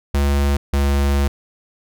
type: tone pair in turn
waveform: square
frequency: 70.6 / 70.11 Hz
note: C#2 / C#2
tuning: +32 / +20 cents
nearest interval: unison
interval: 12 cents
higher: first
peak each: -15 dBFS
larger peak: neither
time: 0.14-0.57 / 0.73-1.28 s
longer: second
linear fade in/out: 5 ms
effects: none